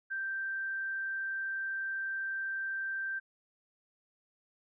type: tone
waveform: sine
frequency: 1568 Hz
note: G6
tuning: in tune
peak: -33 dBFS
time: 0.1-3.2 s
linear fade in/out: 20 ms
effects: none